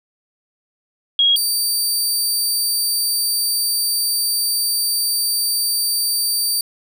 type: tone pair in turn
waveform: sine / 20% pulse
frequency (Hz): 3291 / 4639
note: G#7 / D8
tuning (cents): -16 / -22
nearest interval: tritone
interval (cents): 594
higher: second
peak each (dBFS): -11 / -11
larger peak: neither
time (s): 1.19-1.36 / 1.36-6.61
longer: second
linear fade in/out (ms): 2
effects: none